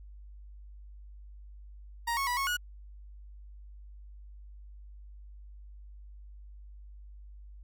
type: tone with pitch steps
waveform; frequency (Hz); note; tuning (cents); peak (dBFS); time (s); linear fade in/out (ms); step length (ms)
30% pulse; 938 / 1100 / 978 / 1097 / 1455; A#5 / C#6 / B5 / C#6 / F#6; +11 / -14 / -17 / -18 / -29; -26; 2.07-2.57; 10; 100
effects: added 50 Hz sine -46 dBFS peak until 7.63 s